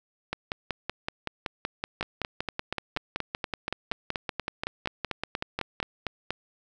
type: two click trains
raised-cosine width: 0.3 ms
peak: -13 / -13 dBFS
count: 30 / 19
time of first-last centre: 0.33-5.802 / 2.01-6.306 s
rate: 5.3 / 4.19 Hz
effects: none